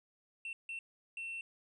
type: tone bursts at uneven times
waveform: triangle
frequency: 2700 Hz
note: E7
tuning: 41 cents sharp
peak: -38 dBFS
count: 3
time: 0.45-0.53 / 0.69-0.79 / 1.17-1.41 s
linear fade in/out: 2 ms
effects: resampled to 24000 Hz